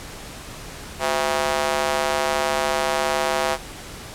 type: tone with high-pass filter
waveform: square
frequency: 73.42 Hz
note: D2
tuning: in tune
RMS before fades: -22 dBFS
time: 0.99-3.58 s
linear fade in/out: 50 ms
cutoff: 650 Hz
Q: 1.5
effects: pink hiss -37 dBFS RMS until 4.14 s + low-pass 11000 Hz 12 dB/octave